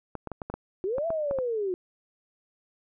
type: clicks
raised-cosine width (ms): 1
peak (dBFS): -20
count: 10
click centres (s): 0.153 / 0.273 / 0.317 / 0.418 / 0.5 / 0.54 / 0.983 / 1.104 / 1.311 / 1.387
type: linear two-way sweep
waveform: sine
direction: up then down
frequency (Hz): 352.9 to 676 to 352.9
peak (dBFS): -26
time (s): 0.84-1.74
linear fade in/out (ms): 0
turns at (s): 1.07
effects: none